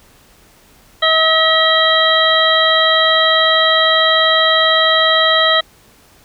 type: harmonic tone with a mistuned harmonic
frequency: 641 Hz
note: E5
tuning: 49 cents flat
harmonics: 1 / 2 / 3 / 5 / 6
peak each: -16 / -16 / -16 / -16 / -16 dBFS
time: 1.02-5.61 s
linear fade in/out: 10 ms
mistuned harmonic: 6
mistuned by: +23 cents
effects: pink hiss -48 dBFS RMS until 6.24 s